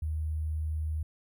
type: tone with sample-and-hold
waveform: sine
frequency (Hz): 77.78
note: D#2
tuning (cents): 0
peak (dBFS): -29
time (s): 0.02-1.03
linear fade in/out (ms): 5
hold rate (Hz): 11025
effects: none